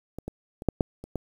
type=clicks; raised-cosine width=2 ms; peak=-22 / -20 / -24 / -8 / -8 / -26 / -16 dBFS; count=7; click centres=0.186 / 0.28 / 0.621 / 0.687 / 0.808 / 1.04 / 1.157 s; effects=8-bit